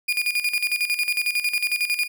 35% pulse tone with tremolo, 2434 Hz, D#7, 39 cents flat, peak -17 dBFS, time 0.08-2.08 s, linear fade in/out 10 ms, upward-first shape square, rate 11 Hz, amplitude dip 70%, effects none

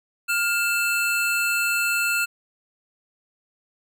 square tone pair together, 1409 / 2660 Hz, F6 / E7, +15 / +15 cents, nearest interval major seventh, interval 1100 cents, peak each -24 / -24 dBFS, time 0.28-2.26 s, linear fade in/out 20 ms, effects none

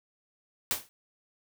white noise with exponential decay, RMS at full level -25 dBFS, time 0.71-0.89 s, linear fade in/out 0 ms, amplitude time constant 37 ms, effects none

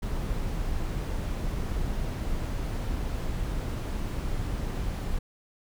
brown noise, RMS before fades -30 dBFS, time 0.02-5.19 s, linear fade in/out 10 ms, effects none

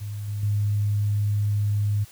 sine tone with level steps, 103.4 Hz, G#2, 7 cents flat, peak -29 / -26 / -20 dBFS, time 0-2.05 s, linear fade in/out 20 ms, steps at 0.28 / 0.43 s, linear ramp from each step 2 ms, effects white hiss -50 dBFS RMS until 2.11 s

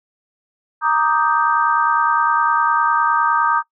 sine chord, Eb major seventh, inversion second, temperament equal, 932.3 / 1174.7 / 1244.5 / 1568 Hz, Bb5 / D6 / Eb6 / G6, 0 / 0 / 0 / 0 cents, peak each -18 / -21 / -18 / -21 dBFS, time 0.81-3.63 s, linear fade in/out 50 ms, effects noise-tail reverb RT60 0.1 s tail -21 dB re dry

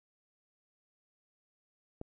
click, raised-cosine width 2 ms, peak -27 dBFS, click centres 2.014 s, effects none

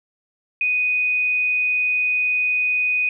sine tone, 2489 Hz, D#7, in tune, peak -17 dBFS, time 0.61-3.09 s, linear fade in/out 2 ms, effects none

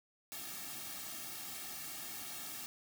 white noise with comb filter, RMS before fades -45 dBFS, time 0.32-2.66 s, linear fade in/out 0 ms, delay 2 ms, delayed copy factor -0.95, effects none

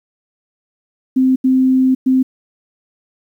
sine tone bursts at uneven times, 260 Hz, C4, 11 cents flat, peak -9 dBFS, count 3, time 1.16-1.36 / 1.44-1.95 / 2.06-2.23 s, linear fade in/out 10 ms, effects 8-bit

